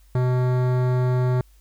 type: tone with hard clipping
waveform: sine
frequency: 126 Hz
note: B2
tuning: 35 cents sharp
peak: -20 dBFS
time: 0.15-1.41 s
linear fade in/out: 2 ms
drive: 17 dB
effects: added 50 Hz sine -50 dBFS peak until 1.6 s + white hiss -62 dBFS RMS until 1.6 s